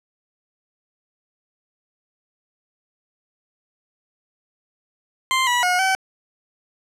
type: tone with pitch steps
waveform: 20% pulse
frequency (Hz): 1046 / 974 / 723 / 763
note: C6 / B5 / F#5 / G5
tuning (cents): -1 / -24 / -40 / -47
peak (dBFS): -12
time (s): 5.31-5.95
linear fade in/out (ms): 0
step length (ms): 160
effects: low-pass 10000 Hz 12 dB/octave